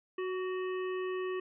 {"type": "harmonic tone with a mistuned harmonic", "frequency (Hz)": 370, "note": "F#4", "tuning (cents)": 0, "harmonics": [1, 3, 5, 7, 8], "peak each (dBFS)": [-33, -43, -46, -50, -54], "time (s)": [0.18, 1.4], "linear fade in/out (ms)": 5, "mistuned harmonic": 3, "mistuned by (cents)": 30, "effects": []}